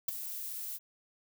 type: noise with ADSR envelope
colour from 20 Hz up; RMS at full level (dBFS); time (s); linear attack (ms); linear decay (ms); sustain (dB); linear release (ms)
violet; -27; 0.08-0.79; 7; 9; -13; 35
effects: none